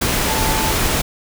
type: tone in noise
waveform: sine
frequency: 880 Hz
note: A5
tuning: in tune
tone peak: -23 dBFS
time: 0.27-0.72 s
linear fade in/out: 10 ms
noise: pink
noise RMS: -18 dBFS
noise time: 0.01-1.02 s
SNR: -8 dB
effects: none